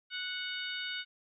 harmonic tone, 738 Hz, F#5, 5 cents flat, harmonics 2 / 3 / 4 / 5 / 6, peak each -40 / -43 / -41 / -42 / -48 dBFS, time 0.1-1.05 s, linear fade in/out 50 ms, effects none

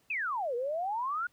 sine exponential two-way sweep, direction down then up, 2671 to 464.4 to 1471 Hz, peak -30 dBFS, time 0.1-1.27 s, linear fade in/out 5 ms, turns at 0.55 s, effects pink hiss -69 dBFS RMS until 1.32 s + high-pass 60 Hz 12 dB/octave

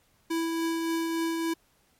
square tone with tremolo, 329.6 Hz, E4, in tune, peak -26 dBFS, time 0.3-1.54 s, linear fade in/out 10 ms, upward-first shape triangle, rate 3.5 Hz, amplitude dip 30%, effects pink hiss -66 dBFS RMS until 1.99 s + MP3 64 kbps

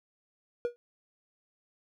triangle tone with exponential decay, 479.9 Hz, B4, 50 cents flat, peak -22 dBFS, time 0.65-0.76 s, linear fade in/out 0 ms, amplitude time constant 23 ms, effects none

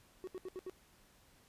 triangle tone bursts, 371.5 Hz, F#4, 7 cents sharp, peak -39 dBFS, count 5, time 0.24-0.697 s, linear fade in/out 0 ms, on 33 ms, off 73 ms, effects pink hiss -66 dBFS RMS until 1.48 s + resampled to 32000 Hz

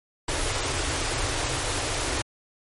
pink band-stop noise, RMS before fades -27 dBFS, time 0.28-2.22 s, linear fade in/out 5 ms, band 140 to 260 Hz, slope 96 dB/octave, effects MP3 48 kbps

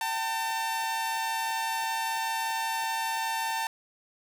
sawtooth tone pair together, 771.8 / 897 Hz, G5 / A5, -27 / +33 cents, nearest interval minor third, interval 260 cents, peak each -33 / -25 dBFS, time 0.01-3.67 s, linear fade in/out 2 ms, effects none

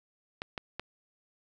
clicks, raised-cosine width 0.3 ms, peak -19 dBFS, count 3, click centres 0.419 / 0.578 / 0.796 s, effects none

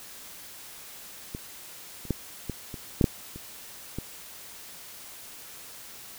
clicks, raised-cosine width 3 ms, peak -21 / -30 / -12 / -18 / -24 / -8 / -6 / -27 / -19 dBFS, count 9, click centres 1.349 / 2.053 / 2.107 / 2.497 / 2.742 / 3.012 / 3.042 / 3.36 / 3.986 s, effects white hiss -45 dBFS RMS until 6.18 s

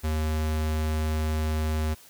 square tone, 77.78 Hz, D#2, in tune, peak -25 dBFS, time 0.03-1.95 s, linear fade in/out 20 ms, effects white hiss -52 dBFS RMS until 2.09 s

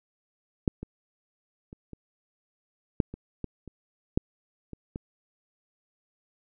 clicks, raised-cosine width 3 ms, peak -9 / -23 / -30 / -28 / -8 / -25 / -19 / -29 / -9 / -26 / -21 dBFS, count 11, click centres 0.678 / 0.83 / 1.729 / 1.933 / 3.002 / 3.14 / 3.443 / 3.677 / 4.175 / 4.733 / 4.959 s, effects none

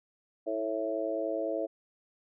harmonic tone with a mistuned harmonic, 110 Hz, A2, in tune, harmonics 3 / 4 / 5 / 6, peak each -36 / -37 / -34 / -34 dBFS, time 0.46-1.67 s, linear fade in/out 20 ms, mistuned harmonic 3, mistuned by -19 cents, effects none

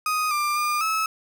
35% pulse tone with pitch steps, 1248 / 1190 / 1205 / 1297 Hz, D#6 / D6 / D6 / E6, +5 / +22 / +44 / -28 cents, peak -20 dBFS, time 0.06-1.06 s, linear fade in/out 2 ms, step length 250 ms, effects none

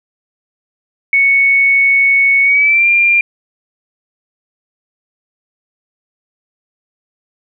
sine tone with pitch glide, 2217 to 2390 Hz, C#7 to D7, 0 to +30 cents, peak -7 dBFS, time 1.13-3.21 s, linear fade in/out 2 ms, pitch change +130 cents, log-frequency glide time 2.43-2.88 s, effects none

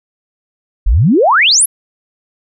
sine exponential sweep, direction up, 38.89 to 11840 Hz, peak -6 dBFS, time 0.86-1.66 s, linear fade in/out 10 ms, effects none

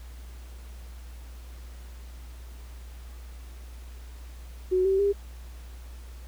sine tone with pitch steps, 370 / 385.5 / 401.6 Hz, F#4 / G4 / G4, 0 / -29 / +42 cents, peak -20 dBFS, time 4.71-5.13 s, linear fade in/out 20 ms, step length 140 ms, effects added 60 Hz sine -40 dBFS peak until 6.27 s + pink hiss -54 dBFS RMS until 6.27 s

